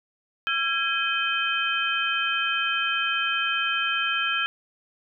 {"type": "tone cluster", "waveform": "sine", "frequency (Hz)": [1355, 1643, 2528, 3110], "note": ["E6", "G#6", "D#7", "G7"], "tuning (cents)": [47, -19, 27, -14], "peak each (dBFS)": -28, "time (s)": [0.47, 4.46], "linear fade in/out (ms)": 0, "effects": []}